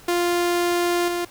sawtooth tone with level steps, 349.2 Hz, F4, in tune, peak -15 / -19 dBFS, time 0.08-1.25 s, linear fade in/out 5 ms, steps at 1.08 s, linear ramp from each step 2 ms, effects pink hiss -47 dBFS RMS until 1.3 s

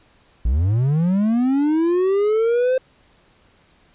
triangle linear sweep, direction up, 52 to 523.3 Hz, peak -13 dBFS, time 0.45-2.78 s, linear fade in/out 5 ms, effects pink hiss -56 dBFS RMS until 3.94 s + resampled to 8000 Hz

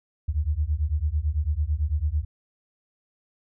sine beating tone pair, 71.2 / 80.2 Hz, C#2 / E2, +47 / -47 cents, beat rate 9 Hz, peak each -25 dBFS, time 0.28-2.25 s, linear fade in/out 10 ms, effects none

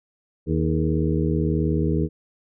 harmonic tone with a mistuned harmonic, 78.7 Hz, D#2, 20 cents sharp, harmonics 1 / 2 / 3 / 4 / 5 / 6, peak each -25 / -23 / -28 / -26 / -28 / -32 dBFS, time 0.46-2.09 s, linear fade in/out 50 ms, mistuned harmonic 5, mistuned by +87 cents, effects none

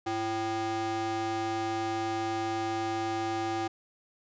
square ring-modulated tone, 220 Hz, A3, in tune, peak -27 dBFS, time 0.06-3.68 s, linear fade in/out 10 ms, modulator 558 Hz, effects resampled to 16000 Hz

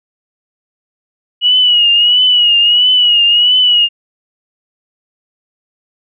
sine tone with vibrato, 2910 Hz, F#7, 29 cents flat, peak -6 dBFS, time 1.41-3.89 s, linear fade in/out 50 ms, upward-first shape triangle, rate 1.5 Hz, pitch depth 71 cents each way, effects none

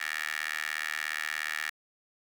15% pulse tone with high-pass filter, 76.9 Hz, D#2, 20 cents flat, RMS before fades -34 dBFS, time 0-1.7 s, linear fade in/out 5 ms, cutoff 1800 Hz, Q 4.2, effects none

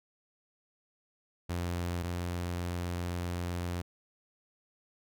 sawtooth tone pair in turn, 87.31 / 87.75 Hz, F2 / F2, 0 / +9 cents, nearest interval unison, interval 9 cents, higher second, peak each -28 / -29 dBFS, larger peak first, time 1.49-2.03 / 2.03-3.82 s, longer second, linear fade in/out 10 ms, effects none

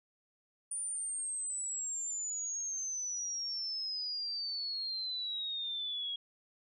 sine exponential sweep, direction down, 9397 to 3292 Hz, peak -35 dBFS, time 0.71-6.16 s, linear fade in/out 5 ms, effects none

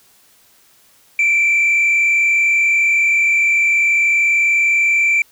sine tone with frequency modulation, 2343 Hz, D7, 5 cents flat, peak -9 dBFS, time 1.19-5.22 s, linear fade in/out 2 ms, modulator 39.6 Hz, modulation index 1.1, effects tanh soft clip ceiling -10 dBFS + white hiss -52 dBFS RMS until 5.31 s

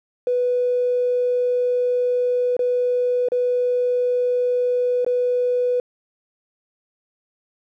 triangle tone with dropouts, 493.8 Hz, B4, in tune, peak -13 dBFS, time 0.27-5.8 s, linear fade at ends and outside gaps 2 ms, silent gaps 2.567-2.592 / 3.286-3.319 / 5.047-5.064 s, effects tanh soft clip ceiling -15 dBFS

